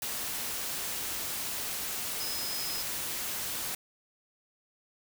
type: tone in noise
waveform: sine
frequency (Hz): 5090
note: D#8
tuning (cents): +39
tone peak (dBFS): -37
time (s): 2.2-2.82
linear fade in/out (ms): 2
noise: white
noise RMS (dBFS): -35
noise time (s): 0.02-3.75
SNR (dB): -5
effects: none